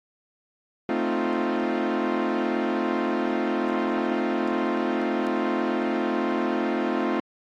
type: chord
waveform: sawtooth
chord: F dominant seventh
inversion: first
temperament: equal with one note detuned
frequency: 221 / 261.6 / 311.1 / 349.2 Hz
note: A3 / C4 / Eb4 / F4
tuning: +8 / 0 / 0 / 0 cents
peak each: -25 / -24 / -26 / -23 dBFS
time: 0.89-7.2 s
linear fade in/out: 2 ms
effects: low-pass 2000 Hz 12 dB/octave + AAC 48 kbps